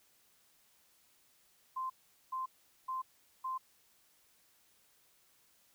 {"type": "tone bursts", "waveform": "sine", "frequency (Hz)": 1041, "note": "C6", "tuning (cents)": -9, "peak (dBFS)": -35, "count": 4, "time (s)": [1.76, 3.58], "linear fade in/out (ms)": 10, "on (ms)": 140, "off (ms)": 420, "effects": ["white hiss -69 dBFS RMS until 5.74 s"]}